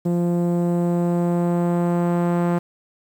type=tone with low-pass filter sweep; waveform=sawtooth; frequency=173.5 Hz; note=F3; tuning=11 cents flat; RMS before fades=-20 dBFS; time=0.05-2.59 s; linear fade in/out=10 ms; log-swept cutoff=460 to 1200 Hz; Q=0.87; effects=8-bit